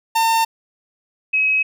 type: tone pair in turn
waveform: 45% pulse / sine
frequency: 905 / 2552 Hz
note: A5 / D#7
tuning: +48 / +43 cents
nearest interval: octave + tritone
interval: 1795 cents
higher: second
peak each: -14 dBFS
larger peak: neither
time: 0.15-0.45 / 1.33-1.63 s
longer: neither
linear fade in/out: 10 ms
effects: none